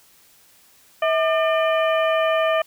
harmonic tone with a mistuned harmonic, 601 Hz, D5, 40 cents sharp, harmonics 1 / 2 / 3 / 4 / 5, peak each -18 / -24 / -28 / -30 / -32 dBFS, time 1.02-2.62 s, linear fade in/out 5 ms, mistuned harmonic 1, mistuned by +120 cents, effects white hiss -54 dBFS RMS until 2.66 s

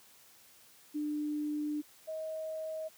sine tone pair in turn, 298.5 / 632.5 Hz, D4 / D#5, +28 / +28 cents, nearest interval octave + minor second, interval 1300 cents, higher second, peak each -32 / -36 dBFS, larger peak first, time 0.94-1.82 / 2.07-2.89 s, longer first, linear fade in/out 20 ms, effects white hiss -60 dBFS RMS until 2.97 s + high-pass 80 Hz 12 dB/octave

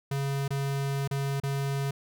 square tone with dropouts, 138.59 Hz, C#3, in tune, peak -28 dBFS, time 0.11-1.91 s, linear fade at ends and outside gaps 5 ms, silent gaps 0.48-0.505 / 1.077-1.11 / 1.401-1.434 s, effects none

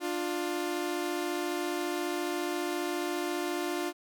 sawtooth tone pair together, 297 / 351.6 Hz, D4 / F4, +20 / +12 cents, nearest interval minor third, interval 292 cents, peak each -31 / -28 dBFS, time 0-3.93 s, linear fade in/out 50 ms, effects none

